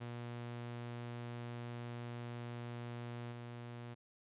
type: tone with level steps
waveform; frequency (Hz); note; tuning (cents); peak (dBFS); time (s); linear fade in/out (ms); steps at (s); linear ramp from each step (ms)
sawtooth; 119.6; A#2; +45; -39 / -42; 0-3.95; 20; 3.31; 20
effects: resampled to 8000 Hz